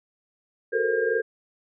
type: tone cluster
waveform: sine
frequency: 370.6 / 435.5 / 458 / 518 / 1610 Hz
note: F#4 / A4 / A#4 / C5 / G6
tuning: +3 / -18 / -31 / -17 / +46 cents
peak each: -32 / -28 / -24 / -30 / -28 dBFS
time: 0.72-1.22 s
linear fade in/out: 20 ms
effects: none